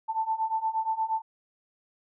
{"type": "beating tone pair", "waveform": "sine", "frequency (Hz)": [881, 889.5], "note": ["A5", "A5"], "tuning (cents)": [2, 19], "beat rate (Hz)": 8.5, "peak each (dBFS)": [-30, -28], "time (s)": [0.08, 1.22], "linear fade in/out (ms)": 20, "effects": []}